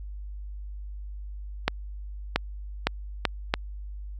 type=accelerating click train; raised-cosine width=0.3 ms; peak=-5 dBFS; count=5; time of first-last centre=1.68-3.539 s; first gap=680 ms; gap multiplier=0.75; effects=added 50 Hz sine -35 dBFS peak until 4.19 s